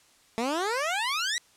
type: exponential sweep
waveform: 15% pulse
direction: up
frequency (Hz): 220 to 1994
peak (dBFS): -20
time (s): 0.38-1.38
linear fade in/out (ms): 0
effects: white hiss -60 dBFS RMS until 1.56 s + low-pass 9000 Hz 12 dB/octave